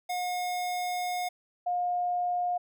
square / sine tone pair in turn, 720 / 712.6 Hz, F#5 / F5, -47 / +35 cents, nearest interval unison, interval 18 cents, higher first, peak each -30 / -26 dBFS, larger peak second, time 0.09-1.29 / 1.66-2.58 s, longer first, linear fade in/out 10 ms, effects none

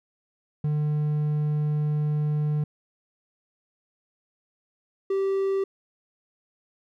triangle tone pair in turn, 150 / 389.1 Hz, D3 / G4, +37 / -13 cents, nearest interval octave + perfect fourth, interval 1650 cents, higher second, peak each -20 dBFS, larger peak neither, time 0.64-2.64 / 5.1-5.64 s, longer first, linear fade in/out 5 ms, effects none

